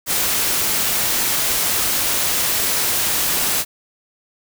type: noise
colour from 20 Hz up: white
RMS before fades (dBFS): -19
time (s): 0.06-3.65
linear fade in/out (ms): 50
effects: none